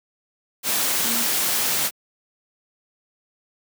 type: tone in noise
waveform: sine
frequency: 233.1 Hz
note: A#3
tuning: in tune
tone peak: -30 dBFS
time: 1.03-1.27 s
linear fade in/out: 50 ms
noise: white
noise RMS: -22 dBFS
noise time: 0.63-1.91 s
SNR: -11 dB
effects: high-pass 150 Hz 12 dB/octave